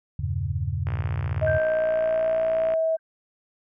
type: chord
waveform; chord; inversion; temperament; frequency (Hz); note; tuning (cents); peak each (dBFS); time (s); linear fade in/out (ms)
sine; E diminished seventh; none; equal with one note detuned; 81.98 / 98 / 116.54 / 138.59; E2 / G2 / Bb2 / Db3; -9 / 0 / 0 / 0; -29 / -28 / -34 / -30; 0.19-1.58; 5
type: click train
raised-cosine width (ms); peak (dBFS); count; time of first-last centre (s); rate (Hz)
0.5; -21; 111; 0.87-2.738; 58.9
type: tone with pitch glide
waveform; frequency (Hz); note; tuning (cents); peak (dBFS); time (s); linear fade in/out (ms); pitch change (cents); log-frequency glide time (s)
sine; 629 to 645.9; D#5 to E5; +19 to -35; -20; 1.41-2.97; 20; +46; 1.74-2.42
type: tone with exponential decay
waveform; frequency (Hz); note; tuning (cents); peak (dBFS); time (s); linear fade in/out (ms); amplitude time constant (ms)
sine; 1568; G6; 0; -26; 1.47-2.99; 1; 330
effects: none